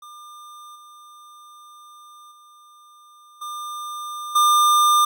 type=tone with level steps; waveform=square; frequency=1200 Hz; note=D6; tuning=37 cents sharp; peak=-40 / -44 / -48 / -30 / -14 dBFS; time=0.02-5.05 s; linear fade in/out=5 ms; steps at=0.75 / 2.31 / 3.41 / 4.35 s; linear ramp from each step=10 ms; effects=none